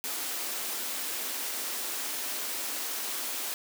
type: high-pass noise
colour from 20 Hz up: white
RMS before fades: -34 dBFS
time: 0.04-3.54 s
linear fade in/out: 0 ms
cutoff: 220 Hz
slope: 96 dB/octave
effects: none